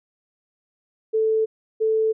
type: tone pair in turn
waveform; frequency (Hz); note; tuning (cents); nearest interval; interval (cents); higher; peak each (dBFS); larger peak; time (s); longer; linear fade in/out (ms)
sine; 440 / 440; A4 / A4; 0 / 0; unison; 0; neither; -17; neither; 1.13-1.46 / 1.8-2.13; neither; 20
effects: none